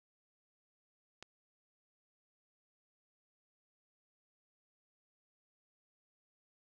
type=click; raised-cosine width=0.2 ms; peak=-30 dBFS; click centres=1.226 s; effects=none